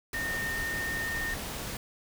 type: tone in noise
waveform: sine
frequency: 1829 Hz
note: A#6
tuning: 33 cents flat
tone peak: -31 dBFS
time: 0.14-1.34 s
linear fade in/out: 2 ms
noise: pink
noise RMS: -37 dBFS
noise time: 0.13-1.77 s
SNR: +3 dB
effects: none